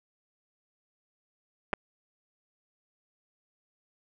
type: clicks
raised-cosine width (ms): 0.5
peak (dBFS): -13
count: 2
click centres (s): 1.731 / 1.736
effects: none

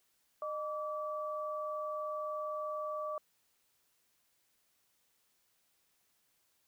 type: tone pair together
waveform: sine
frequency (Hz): 611.8 / 1155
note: D#5 / D6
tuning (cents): -29 / -29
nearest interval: major seventh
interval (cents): 1100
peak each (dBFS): -38 / -39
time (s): 0.42-3.18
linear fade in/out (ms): 2
effects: white hiss -75 dBFS RMS until 6.67 s

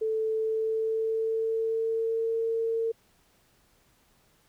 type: tone with pitch glide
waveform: sine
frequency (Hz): 440 to 453.9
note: A4 to A#4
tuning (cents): 0 to -46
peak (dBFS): -25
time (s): 0.01-2.92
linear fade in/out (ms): 10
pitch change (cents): +54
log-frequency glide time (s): 0.34-2.38
effects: pink hiss -65 dBFS RMS until 4.48 s

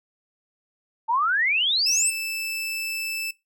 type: exponential sweep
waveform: sine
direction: up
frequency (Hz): 876 to 8870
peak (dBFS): -19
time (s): 1.08-2.11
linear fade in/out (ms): 20
type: tone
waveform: sawtooth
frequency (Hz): 2637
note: E7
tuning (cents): 0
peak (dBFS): -24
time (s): 1.86-3.31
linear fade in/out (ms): 5
effects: noise-tail reverb RT60 0.2 s tail -20 dB re dry

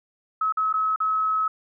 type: tone with dropouts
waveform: sine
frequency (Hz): 1286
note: E6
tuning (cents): -43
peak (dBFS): -20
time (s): 0.41-1.48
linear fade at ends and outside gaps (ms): 5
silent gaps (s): 0.524-0.571 / 0.728-0.738 / 0.961-1.002
effects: none

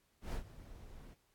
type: noise with ADSR envelope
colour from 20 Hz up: brown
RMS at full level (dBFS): -36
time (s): 0.21-1.15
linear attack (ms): 120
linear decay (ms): 100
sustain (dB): -17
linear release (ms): 20
effects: pink hiss -75 dBFS RMS until 1.34 s + AAC 64 kbps

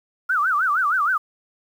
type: tone with vibrato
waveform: sine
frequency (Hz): 1335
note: E6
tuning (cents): +22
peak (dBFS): -17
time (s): 0.29-1.18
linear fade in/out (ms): 10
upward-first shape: sine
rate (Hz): 6.4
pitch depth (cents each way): 260
effects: 8-bit

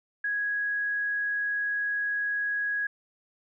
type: tone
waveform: sine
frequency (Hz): 1661.2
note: G#6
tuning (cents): 0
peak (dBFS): -26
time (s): 0.24-2.87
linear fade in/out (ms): 5
effects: none

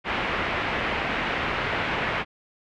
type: low-pass noise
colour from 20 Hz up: white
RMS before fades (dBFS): -27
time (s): 0.04-2.25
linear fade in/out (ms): 50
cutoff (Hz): 2500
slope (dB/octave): 24
effects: none

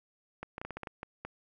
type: clicks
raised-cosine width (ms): 0.5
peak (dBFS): -24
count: 10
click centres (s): 0.43 / 0.581 / 0.615 / 0.65 / 0.707 / 0.77 / 0.833 / 0.872 / 1.031 / 1.25
effects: none

